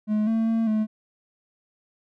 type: tone with pitch steps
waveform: triangle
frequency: 212.8 / 224.4 / 226.1 / 216.1 Hz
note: G#3 / A3 / A3 / A3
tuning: +42 / +34 / +47 / -31 cents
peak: -18 dBFS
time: 0.07-0.87 s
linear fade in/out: 50 ms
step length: 200 ms
effects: none